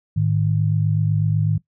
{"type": "tone pair together", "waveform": "sine", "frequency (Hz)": [106.18, 154.2], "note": ["G#2", "D#3"], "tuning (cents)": [39, -15], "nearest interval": "tritone", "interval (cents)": 646, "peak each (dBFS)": -19, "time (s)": [0.16, 1.58], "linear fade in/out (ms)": 10, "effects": ["noise-tail reverb RT60 0.1 s tail -17 dB re dry"]}